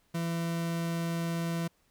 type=tone; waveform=40% pulse; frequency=167.7 Hz; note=E3; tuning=30 cents sharp; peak=-29 dBFS; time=0.14-1.68 s; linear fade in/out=10 ms; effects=pink hiss -70 dBFS RMS until 1.9 s

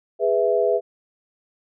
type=chord; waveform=sine; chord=E major; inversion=first; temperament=just; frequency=412 / 494.4 / 659.3 Hz; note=G#4 / B4 / E5; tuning=-14 / +2 / 0 cents; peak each=-21 dBFS; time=0.19-0.81 s; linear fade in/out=50 ms; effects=none

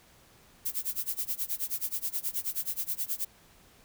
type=noise with tremolo; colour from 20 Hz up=violet; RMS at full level=-30 dBFS; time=0.65-3.25 s; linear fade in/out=10 ms; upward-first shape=sine; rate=9.4 Hz; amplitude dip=95%; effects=pink hiss -59 dBFS RMS until 3.84 s

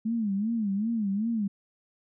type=tone with vibrato; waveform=sine; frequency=213.1 Hz; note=G#3; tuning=45 cents sharp; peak=-25 dBFS; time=0.05-1.48 s; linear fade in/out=10 ms; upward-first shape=sine; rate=2.6 Hz; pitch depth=160 cents each way; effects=none

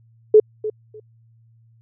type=tone with echo; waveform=sine; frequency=429.1 Hz; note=A4; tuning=43 cents flat; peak=-6 dBFS; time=0.34-0.4 s; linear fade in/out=5 ms; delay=300 ms; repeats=2; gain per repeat=-15 dB; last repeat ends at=1 s; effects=added 114 Hz sine -51 dBFS peak until 1.81 s

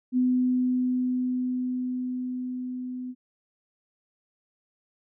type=tone with level ramp; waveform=sine; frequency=252 Hz; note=B3; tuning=35 cents sharp; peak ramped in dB=-19 to -32 dBFS; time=0.12-3.15 s; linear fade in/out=50 ms; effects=none

